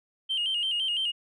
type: tone with vibrato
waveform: sine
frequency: 2991 Hz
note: F#7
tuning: 18 cents sharp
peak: -24 dBFS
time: 0.29-1.12 s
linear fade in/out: 20 ms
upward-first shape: square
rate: 5.9 Hz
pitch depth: 76 cents each way
effects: tanh soft clip ceiling -22 dBFS